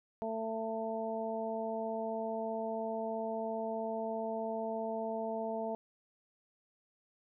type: harmonic tone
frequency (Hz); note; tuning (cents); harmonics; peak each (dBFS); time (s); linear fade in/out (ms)
223.1; A3; +24; 1 / 2 / 3 / 4; -41 / -40 / -37 / -43; 0.22-5.75; 0
effects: none